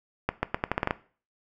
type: accelerating click train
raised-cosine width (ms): 0.5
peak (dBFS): -9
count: 9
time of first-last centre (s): 0.29-0.909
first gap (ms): 140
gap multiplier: 0.82
effects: noise-tail reverb RT60 0.4 s tail -17 dB re dry